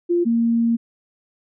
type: tone pair in turn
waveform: sine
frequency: 347.3 / 231.8 Hz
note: F4 / A#3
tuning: -10 / -10 cents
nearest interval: perfect fifth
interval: 700 cents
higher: first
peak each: -15 dBFS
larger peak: neither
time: 0.09-0.25 / 0.25-0.77 s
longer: second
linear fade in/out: 20 ms
effects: none